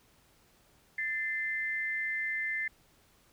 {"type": "tone pair together", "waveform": "sine", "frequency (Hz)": [1772, 2076], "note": ["A6", "C7"], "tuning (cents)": [12, -14], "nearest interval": "minor third", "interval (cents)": 274, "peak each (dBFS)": [-34, -33], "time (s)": [0.98, 2.68], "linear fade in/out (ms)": 5, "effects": ["pink hiss -65 dBFS RMS until 3.32 s"]}